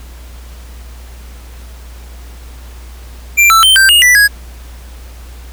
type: tone with pitch steps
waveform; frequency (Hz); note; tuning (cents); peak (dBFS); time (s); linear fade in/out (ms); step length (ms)
square; 2366 / 1328 / 3109 / 1567 / 2855 / 1973 / 1660; D7 / E6 / G7 / G6 / F7 / B6 / G#6; +12 / +12 / -15 / -1 / +37 / -2 / -1; -5; 3.37-4.28; 20; 130
effects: added 60 Hz sine -29 dBFS peak until 5.52 s + pink hiss -40 dBFS RMS until 5.52 s